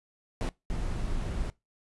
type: noise bursts at uneven times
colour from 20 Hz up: brown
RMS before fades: -31 dBFS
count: 2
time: 0.41-0.49 / 0.7-1.5 s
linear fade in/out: 0 ms
effects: noise-tail reverb RT60 0.2 s tail -21 dB re dry + resampled to 24000 Hz